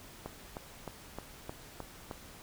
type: click train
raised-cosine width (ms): 1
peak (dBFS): -25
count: 7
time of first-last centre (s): 0.26-2.112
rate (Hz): 3.24
effects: pink hiss -52 dBFS RMS until 2.42 s